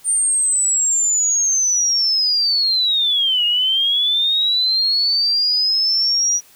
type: linear two-way sweep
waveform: sine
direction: down then up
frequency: 8980 to 2847 to 5810 Hz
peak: -14 dBFS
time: 0.04-6.41 s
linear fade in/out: 50 ms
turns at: 3.45 s
effects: white hiss -49 dBFS RMS until 6.55 s